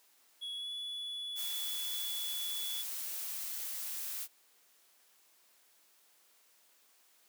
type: tone with pitch glide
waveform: triangle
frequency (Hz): 3358 to 3417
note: G#7 to G#7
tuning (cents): +18 to +49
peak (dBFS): -37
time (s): 0.41-2.83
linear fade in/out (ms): 20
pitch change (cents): +31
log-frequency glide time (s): 0.56-0.7
type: noise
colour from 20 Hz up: blue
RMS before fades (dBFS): -40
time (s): 1.35-4.28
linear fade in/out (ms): 50
effects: white hiss -67 dBFS RMS until 7.28 s + high-pass 300 Hz 12 dB/octave